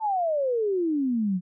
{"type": "exponential sweep", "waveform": "sine", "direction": "down", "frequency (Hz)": [900, 174.61], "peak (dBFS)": -22, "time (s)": [0, 1.41], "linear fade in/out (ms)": 50, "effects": []}